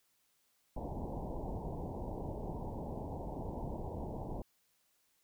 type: low-pass noise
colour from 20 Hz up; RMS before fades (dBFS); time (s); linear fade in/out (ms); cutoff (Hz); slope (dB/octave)
pink; -41; 0.76-4.42; 5; 960; 96
effects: white hiss -75 dBFS RMS until 5.23 s